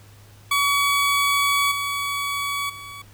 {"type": "tone with level steps", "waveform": "20% pulse", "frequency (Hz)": 1133, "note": "C#6", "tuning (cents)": 37, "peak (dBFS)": [-13, -19, -31], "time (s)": [0.51, 3.02], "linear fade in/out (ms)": 5, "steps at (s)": [1.71, 2.69], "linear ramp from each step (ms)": 10, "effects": ["added 102 Hz sine -47 dBFS peak until 3.13 s", "pink hiss -52 dBFS RMS until 3.13 s"]}